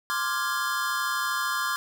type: chord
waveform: square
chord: D half-diminished seventh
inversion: third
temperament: equal with one note detuned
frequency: 1046.5 / 1179.4 / 1396.9 / 1661.2 Hz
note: C6 / D6 / F6 / Ab6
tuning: 0 / +7 / 0 / 0 cents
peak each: -32 dBFS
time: 0.1-1.76 s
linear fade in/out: 0 ms
effects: none